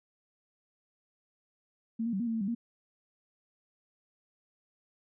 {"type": "tone with pitch steps", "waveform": "sine", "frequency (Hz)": [226.5, 234.6, 192.3, 237.8, 226.9, 224.6, 195.7, 234.1], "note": ["A#3", "A#3", "G3", "A#3", "A#3", "A3", "G3", "A#3"], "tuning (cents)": [-50, 11, -33, 35, -47, 36, -3, 8], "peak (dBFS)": -29, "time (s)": [1.99, 2.55], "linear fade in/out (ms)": 10, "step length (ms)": 70, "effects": []}